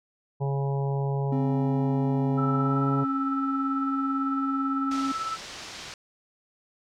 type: harmonic tone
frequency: 138.59 Hz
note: C#3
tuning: in tune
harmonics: 1 / 3 / 4 / 5 / 6 / 7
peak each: -25 / -33 / -39 / -41 / -38 / -41 dBFS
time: 0.4-3.05 s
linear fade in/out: 20 ms
type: tone with pitch glide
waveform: triangle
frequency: 263.3 to 272.4 Hz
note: C4 to C#4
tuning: +11 to -30 cents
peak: -24 dBFS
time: 1.32-5.12 s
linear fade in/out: 5 ms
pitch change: +59 cents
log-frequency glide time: 2.57-2.82 s
type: tone with tremolo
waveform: sine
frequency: 1318.5 Hz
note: E6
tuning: in tune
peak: -26 dBFS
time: 2.37-5.37 s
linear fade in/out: 20 ms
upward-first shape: triangle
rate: 18 Hz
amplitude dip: 55%
type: low-pass noise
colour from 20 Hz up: white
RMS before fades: -41 dBFS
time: 4.91-5.94 s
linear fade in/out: 2 ms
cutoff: 6000 Hz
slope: 24 dB/octave
effects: none